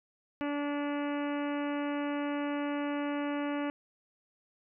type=harmonic tone; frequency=289.2 Hz; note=D4; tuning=27 cents flat; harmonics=1 / 2 / 3 / 4 / 5 / 6 / 7 / 8 / 9 / 10; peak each=-32 / -38 / -42 / -44 / -46 / -48 / -49 / -50 / -51 / -52 dBFS; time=0.41-3.7 s; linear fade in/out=0 ms; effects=none